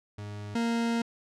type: tone pair in turn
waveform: 40% pulse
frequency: 103.5 / 232.3 Hz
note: G#2 / A#3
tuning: -5 / -6 cents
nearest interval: octave + major second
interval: 1399 cents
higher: second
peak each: -36 / -25 dBFS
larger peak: second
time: 0.18-0.55 / 0.55-1.02 s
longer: second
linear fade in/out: 5 ms
effects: low-pass 7000 Hz 12 dB/octave